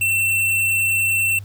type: tone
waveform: square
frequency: 2695 Hz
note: E7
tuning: 38 cents sharp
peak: -17 dBFS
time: 0.01-1.39 s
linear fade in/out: 5 ms
effects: added 100 Hz sine -32 dBFS peak until 1.44 s + pink hiss -52 dBFS RMS until 1.44 s